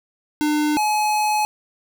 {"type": "tone pair in turn", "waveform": "square", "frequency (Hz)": [300, 848.5], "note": ["D4", "G#5"], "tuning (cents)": [37, 37], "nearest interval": "octave + tritone", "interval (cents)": 1800, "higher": "second", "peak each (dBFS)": -18, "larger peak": "neither", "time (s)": [[0.41, 0.77], [0.77, 1.45]], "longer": "second", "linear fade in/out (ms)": 0, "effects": []}